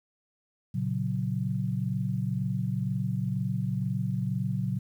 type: chord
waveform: sine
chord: F# major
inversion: first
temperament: equal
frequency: 116.54 / 138.59 / 185 Hz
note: A#2 / C#3 / F#3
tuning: 0 / 0 / 0 cents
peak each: -31 dBFS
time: 0.74-4.79 s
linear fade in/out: 10 ms
effects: 10-bit